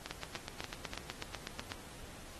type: two click trains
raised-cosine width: 0.2 ms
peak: -21 / -22 dBFS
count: 14 / 4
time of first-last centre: 0.11-1.719 / 0.06-0.935 s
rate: 8.08 / 3.43 Hz
effects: pink hiss -52 dBFS RMS until 2.39 s + AAC 32 kbps